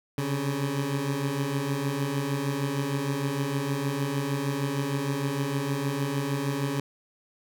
20% pulse beating tone pair, 135 / 141.5 Hz, C#3 / C#3, -45 / +36 cents, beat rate 6.5 Hz, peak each -27 / -23 dBFS, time 0.18-6.8 s, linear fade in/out 2 ms, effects none

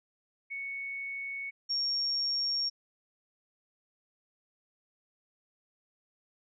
sine tone pair in turn, 2217 / 5538 Hz, C#7 / F8, 0 / -15 cents, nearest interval octave + major third, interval 1585 cents, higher second, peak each -35 / -28 dBFS, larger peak second, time 0.5-1.51 / 1.69-2.7 s, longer neither, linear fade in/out 20 ms, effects none

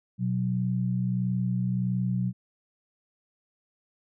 sine tone pair together, 123.47 / 185 Hz, B2 / F#3, 0 / 0 cents, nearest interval perfect fifth, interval 700 cents, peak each -27 dBFS, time 0.18-2.33 s, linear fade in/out 50 ms, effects none

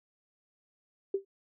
sine tone with exponential decay, 392 Hz, G4, in tune, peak -23 dBFS, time 1.14-1.25 s, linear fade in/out 5 ms, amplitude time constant 22 ms, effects none

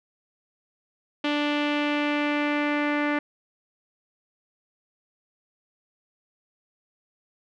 sawtooth tone with low-pass filter sweep, 293.7 Hz, D4, in tune, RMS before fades -25 dBFS, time 1.24-3.19 s, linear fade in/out 5 ms, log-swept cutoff 3100 to 2000 Hz, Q 2.6, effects none

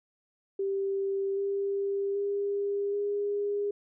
sine tone with pitch steps, 392 / 397.2 / 402.6 / 407.9 Hz, G4 / G4 / G4 / G#4, 0 / +23 / +46 / -31 cents, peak -27 dBFS, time 0.59-3.71 s, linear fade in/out 5 ms, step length 780 ms, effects none

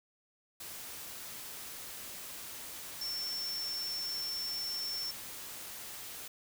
sine tone in noise, 5410 Hz, E8, 44 cents sharp, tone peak -35 dBFS, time 3.01-5.11 s, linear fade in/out 5 ms, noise white, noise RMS -45 dBFS, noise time 0.6-6.28 s, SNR +7 dB, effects none

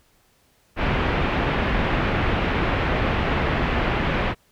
pink low-pass noise, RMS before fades -22 dBFS, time 0.76-4.35 s, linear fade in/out 50 ms, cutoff 2800 Hz, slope 24 dB/octave, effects pink hiss -61 dBFS RMS until 4.51 s

